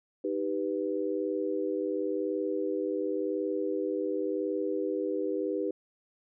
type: chord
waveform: sine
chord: Eb augmented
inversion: none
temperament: equal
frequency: 311.1 / 392 / 493.9 Hz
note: Eb4 / G4 / B4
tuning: 0 / 0 / 0 cents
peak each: -33 / -32 / -33 dBFS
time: 0.24-5.71 s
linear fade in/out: 5 ms
effects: none